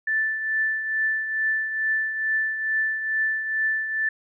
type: tone with tremolo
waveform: sine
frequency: 1760 Hz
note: A6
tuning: in tune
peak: -19 dBFS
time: 0.07-4.09 s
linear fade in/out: 5 ms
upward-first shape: triangle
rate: 2.3 Hz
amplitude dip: 60%
effects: none